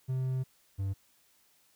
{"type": "tone pair in turn", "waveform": "triangle", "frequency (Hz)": [130, 97.39], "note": ["C3", "G2"], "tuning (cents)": [-11, -11], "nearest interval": "perfect fourth", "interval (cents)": 500, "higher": "first", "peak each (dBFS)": [-27, -28], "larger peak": "first", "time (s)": [[0.08, 0.44], [0.78, 0.94]], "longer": "first", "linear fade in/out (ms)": 20, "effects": ["white hiss -67 dBFS RMS until 1.75 s"]}